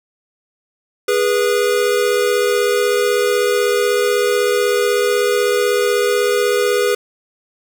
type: tone pair together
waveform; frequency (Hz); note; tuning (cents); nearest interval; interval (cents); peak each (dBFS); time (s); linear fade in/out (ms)
square; 411.5 / 487.6; G#4 / B4; -16 / -22; minor third; 294; -17; 1.08-6.95; 5
effects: none